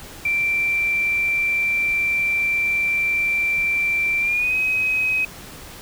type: tone with pitch glide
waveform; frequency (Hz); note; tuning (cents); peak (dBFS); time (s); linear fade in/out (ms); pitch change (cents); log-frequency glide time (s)
triangle; 2349 to 2532; D7 to D#7; 0 to +30; -14; 0.25-5.25; 5; +130; 4.2-4.56
effects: tanh soft clip ceiling -16 dBFS + pink hiss -39 dBFS RMS until 5.81 s